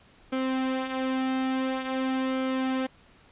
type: tone with flanger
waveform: sawtooth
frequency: 261.6 Hz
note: C4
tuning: in tune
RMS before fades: -28 dBFS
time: 0.32-2.87 s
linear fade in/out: 10 ms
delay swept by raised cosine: 1.1 to 5.9 ms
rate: 0.48 Hz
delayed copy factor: -0.5
effects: pink hiss -57 dBFS RMS until 3.31 s + resampled to 8000 Hz